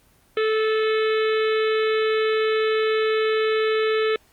harmonic tone with a mistuned harmonic, 437 Hz, A4, 12 cents flat, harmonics 1 / 3 / 4 / 5 / 6 / 7 / 8 / 9, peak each -19 / -29 / -31 / -33 / -35 / -36 / -37 / -38 dBFS, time 0.37-4.16 s, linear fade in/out 2 ms, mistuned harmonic 6, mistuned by -36 cents, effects pink hiss -58 dBFS RMS until 4.32 s + Opus 24 kbps

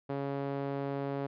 sawtooth tone with band-pass filter, 139.3 Hz, C#3, 9 cents sharp, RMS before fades -35 dBFS, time 0.09-1.27 s, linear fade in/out 10 ms, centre 490 Hz, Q 0.99, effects resampled to 11025 Hz

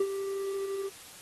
triangle tone with ADSR envelope, 392 Hz, G4, in tune, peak -20 dBFS, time 0-0.9 s, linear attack 5 ms, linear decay 54 ms, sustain -9 dB, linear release 33 ms, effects white hiss -49 dBFS RMS until 1.21 s + AAC 32 kbps

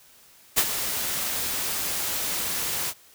white noise with ADSR envelope, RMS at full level -18 dBFS, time 0.56-2.94 s, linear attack 23 ms, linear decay 53 ms, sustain -10 dB, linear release 57 ms, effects white hiss -54 dBFS RMS until 3.14 s

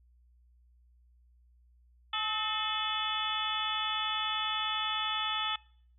harmonic tone with a mistuned harmonic, 430 Hz, A4, 40 cents flat, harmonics 2 / 3 / 4 / 5 / 6 / 7 / 8, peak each -39 / -35 / -42 / -45 / -41 / -37 / -35 dBFS, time 2.13-5.56 s, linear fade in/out 5 ms, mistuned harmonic 4, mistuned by +72 cents, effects noise-tail reverb RT60 0.6 s tail -24 dB re dry + added 60 Hz sine -60 dBFS peak until 5.98 s

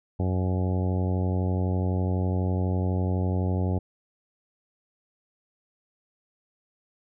harmonic tone with a mistuned harmonic, 92 Hz, F#2, 9 cents flat, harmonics 1 / 2 / 3 / 4 / 5 / 6 / 7 / 8 / 9, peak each -24 / -30 / -34 / -36 / -38 / -40 / -41 / -42 / -43 dBFS, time 0.19-3.79 s, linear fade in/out 10 ms, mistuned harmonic 9, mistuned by +32 cents, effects none

